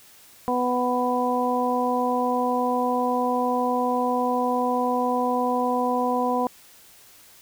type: harmonic tone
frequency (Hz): 248.2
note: B3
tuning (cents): +9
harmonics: 1 / 2 / 3 / 4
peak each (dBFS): -26 / -26 / -26 / -26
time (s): 0.48-6.47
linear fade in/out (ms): 0
effects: white hiss -51 dBFS RMS until 7.41 s